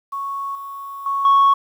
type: tone with level steps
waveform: sine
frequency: 1107 Hz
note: C#6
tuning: 3 cents flat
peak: -23 / -29 / -18 / -8 dBFS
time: 0.12-1.54 s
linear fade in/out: 10 ms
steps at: 0.55 / 1.06 / 1.25 s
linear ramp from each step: 2 ms
effects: tanh soft clip ceiling -8 dBFS + 8-bit